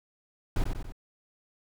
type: noise with echo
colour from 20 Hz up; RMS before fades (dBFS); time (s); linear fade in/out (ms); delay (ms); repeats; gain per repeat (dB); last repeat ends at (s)
brown; -25; 0.56-0.64; 2; 94; 3; -5; 0.922
effects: none